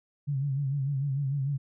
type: tone with vibrato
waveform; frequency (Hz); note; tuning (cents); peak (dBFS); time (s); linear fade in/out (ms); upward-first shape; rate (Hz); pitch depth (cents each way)
sine; 138.59; C#3; 0; -26; 0.27-1.58; 20; sine; 6.7; 81
effects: none